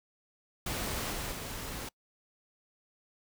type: noise with level steps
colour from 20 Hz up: pink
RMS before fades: -35 / -37 / -40 dBFS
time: 0.66-1.89 s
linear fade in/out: 5 ms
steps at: 1.11 / 1.31 s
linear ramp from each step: 20 ms
effects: noise-tail reverb RT60 0.1 s tail -26 dB re dry